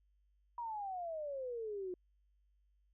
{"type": "exponential sweep", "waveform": "sine", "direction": "down", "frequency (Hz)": [969, 355.2], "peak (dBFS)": -39, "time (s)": [0.58, 1.94], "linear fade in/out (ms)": 2, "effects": ["added 50 Hz sine -70 dBFS peak until 2.93 s"]}